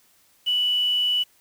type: tone with quantisation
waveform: sine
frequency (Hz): 2960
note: F#7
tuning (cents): 0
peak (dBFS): -19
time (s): 0.46-1.24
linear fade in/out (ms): 20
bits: 7
effects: white hiss -60 dBFS RMS until 1.4 s